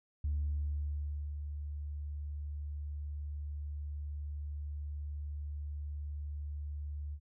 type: tone with ADSR envelope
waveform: sine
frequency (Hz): 73.42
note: D2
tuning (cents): 0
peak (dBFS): -29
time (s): 0.24-7.2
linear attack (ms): 5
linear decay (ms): 1100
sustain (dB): -8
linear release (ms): 68
effects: tanh soft clip ceiling -27 dBFS